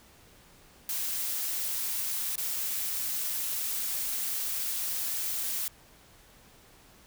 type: noise with dropouts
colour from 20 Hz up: blue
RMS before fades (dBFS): -32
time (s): 0.89-5.68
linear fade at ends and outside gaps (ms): 2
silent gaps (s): 2.357-2.379
effects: pink hiss -57 dBFS RMS until 7.06 s